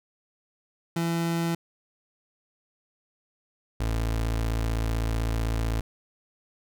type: tone pair in turn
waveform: 30% pulse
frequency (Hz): 167.7 / 55.79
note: E3 / A1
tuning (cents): +30 / +25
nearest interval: octave + perfect fifth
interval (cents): 1905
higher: first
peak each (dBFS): -22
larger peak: neither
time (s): 0.96-1.55 / 3.8-5.81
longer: second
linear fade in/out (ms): 5
effects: none